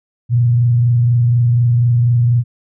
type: tone with frequency modulation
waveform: sine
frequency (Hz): 120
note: B2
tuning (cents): -49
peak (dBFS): -9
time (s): 0.29-2.44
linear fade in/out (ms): 50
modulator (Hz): 24.1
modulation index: 0.25
effects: none